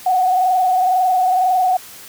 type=tone with frequency modulation; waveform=sine; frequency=740 Hz; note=F#5; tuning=in tune; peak=-12 dBFS; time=0.06-1.77 s; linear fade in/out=5 ms; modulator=22 Hz; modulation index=0.93; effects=white hiss -38 dBFS RMS until 2.08 s + high-pass 60 Hz 12 dB/octave